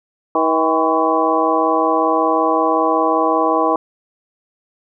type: harmonic tone with a mistuned harmonic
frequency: 160.1 Hz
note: D#3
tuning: 50 cents sharp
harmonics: 2 / 3 / 4 / 5 / 6 / 7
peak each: -20 / -20 / -20 / -20 / -20 / -20 dBFS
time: 0.35-3.76 s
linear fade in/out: 2 ms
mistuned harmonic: 6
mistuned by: +96 cents
effects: none